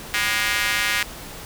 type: tone with high-pass filter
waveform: square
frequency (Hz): 110.6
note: A2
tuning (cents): +9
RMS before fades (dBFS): -22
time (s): 0.14-1.03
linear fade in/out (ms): 0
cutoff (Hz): 1900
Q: 2
effects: pink hiss -37 dBFS RMS until 1.45 s